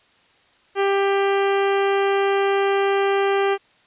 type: harmonic tone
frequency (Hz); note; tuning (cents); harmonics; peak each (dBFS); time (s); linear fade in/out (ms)
395.2; G4; +14; 1 / 2 / 3 / 4 / 5 / 6 / 7 / 8; -18 / -24 / -28 / -30 / -32 / -34 / -35 / -36; 0.75-3.58; 50
effects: white hiss -57 dBFS RMS until 3.86 s + resampled to 8000 Hz